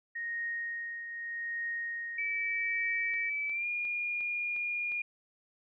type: tone with tremolo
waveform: sine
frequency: 1864.7 Hz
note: A#6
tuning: in tune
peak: -32 dBFS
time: 0.15-3.3 s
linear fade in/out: 10 ms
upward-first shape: triangle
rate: 0.82 Hz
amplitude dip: 55%
type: tone with pitch glide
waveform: sine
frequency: 2305 to 2425 Hz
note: D7 to D#7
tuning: -33 to -45 cents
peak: -31 dBFS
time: 2.18-5.02 s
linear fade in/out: 5 ms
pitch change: +88 cents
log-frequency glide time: 3.49-3.67 s
type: click train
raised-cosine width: 0.3 ms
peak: -36 dBFS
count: 6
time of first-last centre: 3.14-4.919 s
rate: 2.81 Hz
effects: none